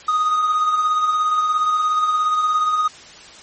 triangle tone with tremolo, 1244.5 Hz, D#6, in tune, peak -12 dBFS, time 0.08-2.88 s, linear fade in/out 5 ms, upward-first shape sine, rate 17 Hz, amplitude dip 35%, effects white hiss -41 dBFS RMS until 3.42 s + MP3 32 kbps

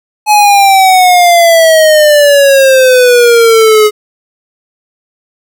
square exponential sweep, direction down, 851 to 420 Hz, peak -3 dBFS, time 0.26-3.91 s, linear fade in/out 50 ms, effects none

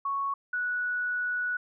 sine tone pair in turn, 1108.7 / 1471.6 Hz, C#6 / F#6, 0 / -10 cents, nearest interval perfect fourth, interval 490 cents, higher second, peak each -27 dBFS, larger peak neither, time 0.05-0.34 / 0.53-1.57 s, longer second, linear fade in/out 5 ms, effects none

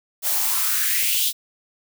blue noise with high-pass filter sweep, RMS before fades -21 dBFS, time 0.22-1.33 s, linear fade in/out 50 ms, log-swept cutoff 570 to 3800 Hz, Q 3.8, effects none

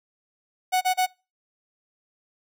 45% pulse tone bursts, 740 Hz, F#5, in tune, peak -19 dBFS, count 3, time 0.72-1.066 s, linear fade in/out 20 ms, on 94 ms, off 32 ms, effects noise-tail reverb RT60 0.3 s tail -25 dB re dry

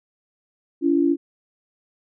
sine tone pair together, 283.4 / 338.8 Hz, C#4 / E4, +38 / +48 cents, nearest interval minor third, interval 310 cents, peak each -18 / -19 dBFS, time 0.81-1.17 s, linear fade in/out 50 ms, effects none

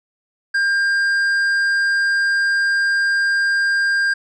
sine tone with tanh clipping, 1600 Hz, G6, 35 cents sharp, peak -16 dBFS, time 0.54-4.14 s, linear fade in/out 10 ms, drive 7 dB, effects none

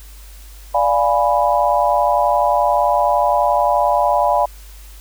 sine chord, D diminished seventh, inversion none, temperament equal, 587.3 / 698.5 / 830.6 / 987.8 Hz, D5 / F5 / Ab5 / Cb6, 0 / 0 / 0 / 0 cents, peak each -18 dBFS, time 0.74-4.46 s, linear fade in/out 10 ms, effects added 50 Hz sine -36 dBFS peak until 5 s + white hiss -45 dBFS RMS until 5 s

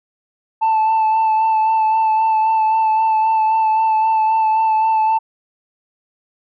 sine tone with vibrato, 880 Hz, A5, in tune, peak -10 dBFS, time 0.61-5.19 s, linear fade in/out 20 ms, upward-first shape sine, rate 3.8 Hz, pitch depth 19 cents each way, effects tanh soft clip ceiling -11 dBFS

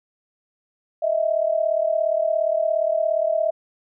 sine tone pair together, 626 / 663.2 Hz, D#5 / E5, +10 / +10 cents, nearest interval minor second, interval 100 cents, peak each -21 dBFS, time 1.02-3.51 s, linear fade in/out 10 ms, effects none

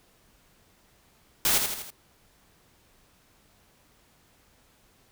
white noise with echo, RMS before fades -23 dBFS, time 1.45-1.58 s, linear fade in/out 2 ms, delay 81 ms, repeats 4, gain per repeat -5 dB, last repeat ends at 1.904 s, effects pink hiss -62 dBFS RMS until 5.11 s

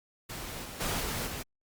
pink noise with level steps, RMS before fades -40 / -43 / -32 / -34 / -38 dBFS, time 0.29-1.43 s, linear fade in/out 10 ms, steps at 0.64 / 0.8 / 1 / 1.26 s, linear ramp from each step 10 ms, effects Opus 48 kbps

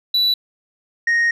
sine tone pair in turn, 3951 / 1864.6 Hz, B7 / A#6, 0 / 0 cents, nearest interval octave + minor second, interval 1300 cents, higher first, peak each -11 dBFS, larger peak neither, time 0.14-0.34 / 1.07-1.31 s, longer second, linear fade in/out 5 ms, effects tanh soft clip ceiling -13 dBFS

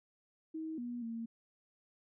sine tone with pitch steps, 318.1 / 241.5 / 229.1 Hz, D#4 / B3 / A#3, +38 / -39 / -30 cents, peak -38 dBFS, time 0.54-1.26 s, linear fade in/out 10 ms, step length 240 ms, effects none

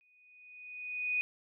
sine tone with exponential growth, 2482 Hz, D#7, 5 cents flat, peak -27 dBFS, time 0.01-1.21 s, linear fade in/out 0 ms, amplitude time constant 260 ms, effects none

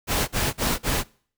pink noise bursts, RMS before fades -23 dBFS, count 4, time 0.07-1.039 s, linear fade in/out 50 ms, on 210 ms, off 43 ms, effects noise-tail reverb RT60 0.5 s tail -24 dB re dry

